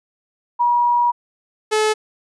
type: tone pair in turn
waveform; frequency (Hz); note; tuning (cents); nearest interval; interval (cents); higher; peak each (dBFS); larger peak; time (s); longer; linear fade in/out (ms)
sine / sawtooth; 961 / 430.8; B5 / A4; -48 / -37; octave + major second; 1389; first; -13 / -11; second; 0.59-1.12 / 1.71-1.94; first; 20
effects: resampled to 24000 Hz